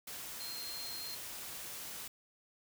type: tone in noise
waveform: sine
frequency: 4195 Hz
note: C8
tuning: 4 cents sharp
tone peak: -43 dBFS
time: 0.4-1.15 s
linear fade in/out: 5 ms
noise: white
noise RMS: -45 dBFS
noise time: 0.07-2.08 s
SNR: -1 dB
effects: none